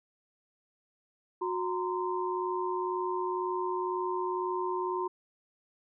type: tone cluster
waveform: sine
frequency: 364.6 / 929 / 1031 Hz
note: F#4 / A#5 / C6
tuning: -25 / -6 / -26 cents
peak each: -32 / -35 / -35 dBFS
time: 1.41-5.08 s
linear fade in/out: 10 ms
effects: none